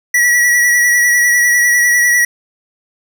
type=tone with vibrato; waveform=square; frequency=1934 Hz; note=B6; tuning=37 cents flat; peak=-9 dBFS; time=0.14-2.25 s; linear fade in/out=5 ms; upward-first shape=sine; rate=10 Hz; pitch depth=25 cents each way; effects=none